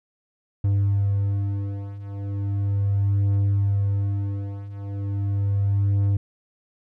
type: beating tone pair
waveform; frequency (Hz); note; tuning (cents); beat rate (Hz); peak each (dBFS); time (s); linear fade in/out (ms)
triangle; 99.6 / 99.97; G2 / G2; +28 / +34; 0.37; -23 / -20; 0.64-6.17; 5
effects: none